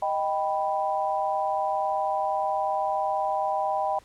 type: chord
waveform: sine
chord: Eb augmented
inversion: none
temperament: equal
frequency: 622.3 / 784 / 987.8 Hz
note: Eb5 / G5 / B5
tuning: 0 / 0 / 0 cents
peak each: -29 / -26 / -30 dBFS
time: 0.02-3.99 s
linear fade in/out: 5 ms
effects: pink hiss -57 dBFS RMS until 4.04 s + low-pass 10000 Hz 12 dB/octave

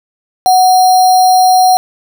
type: tone with sample-and-hold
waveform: sine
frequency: 740 Hz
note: F#5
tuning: in tune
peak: -4 dBFS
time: 0.46-1.77 s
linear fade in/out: 0 ms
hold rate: 4900 Hz
effects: none

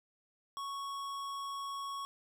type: tone with tanh clipping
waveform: sine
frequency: 1108.7 Hz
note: C#6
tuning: in tune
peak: -40 dBFS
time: 0.57-2.05 s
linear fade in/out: 0 ms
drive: 18 dB
effects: none

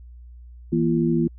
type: tone cluster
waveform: sine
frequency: 163.9 / 237.1 / 340.6 Hz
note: E3 / A#3 / F4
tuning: -10 / +30 / -43 cents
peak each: -22 dBFS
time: 0.72-1.28 s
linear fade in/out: 10 ms
effects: added 60 Hz sine -40 dBFS peak until 1.38 s

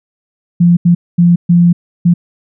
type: tone bursts at uneven times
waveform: sine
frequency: 173.2 Hz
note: F3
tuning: 14 cents flat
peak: -4 dBFS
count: 5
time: 0.6-0.77 / 0.85-0.95 / 1.18-1.36 / 1.49-1.73 / 2.05-2.14 s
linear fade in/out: 10 ms
effects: none

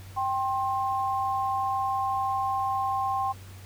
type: tone pair together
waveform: sine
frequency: 784.1 / 1062 Hz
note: G5 / C6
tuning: 0 / +25 cents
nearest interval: perfect fourth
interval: 525 cents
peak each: -27 / -28 dBFS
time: 0.16-3.33 s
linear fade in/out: 20 ms
effects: added 95 Hz sine -43 dBFS peak until 3.65 s + pink hiss -51 dBFS RMS until 3.65 s

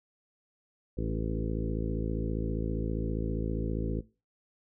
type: harmonic tone with a mistuned harmonic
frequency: 55 Hz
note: A1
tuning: in tune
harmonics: 1 / 2 / 3 / 4 / 5 / 6 / 7 / 8 / 9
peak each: -33 / -36 / -38 / -39 / -40 / -41 / -41 / -42 / -43 dBFS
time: 0.97-4.01 s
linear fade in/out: 10 ms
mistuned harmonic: 6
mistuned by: -19 cents
effects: noise-tail reverb RT60 0.3 s tail -19 dB re dry

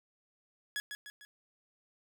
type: tone with echo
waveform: sawtooth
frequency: 1681 Hz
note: G#6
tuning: 20 cents sharp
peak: -30 dBFS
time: 0.76-0.8 s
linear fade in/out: 0 ms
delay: 150 ms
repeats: 3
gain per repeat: -6 dB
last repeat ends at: 1.25 s
effects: none

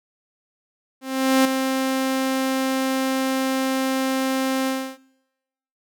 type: tone with ADSR envelope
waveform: sawtooth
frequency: 264.2 Hz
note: C4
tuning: 17 cents sharp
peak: -9 dBFS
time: 1.01-4.98 s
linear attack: 440 ms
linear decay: 5 ms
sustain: -7 dB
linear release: 310 ms
effects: noise-tail reverb RT60 1.0 s tail -23 dB re dry

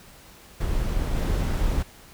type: noise with level steps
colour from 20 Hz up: brown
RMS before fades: -25 / -23 dBFS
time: 0.6-1.83 s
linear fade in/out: 10 ms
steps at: 1.16 s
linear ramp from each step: 2 ms
effects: pink hiss -49 dBFS RMS until 2.13 s

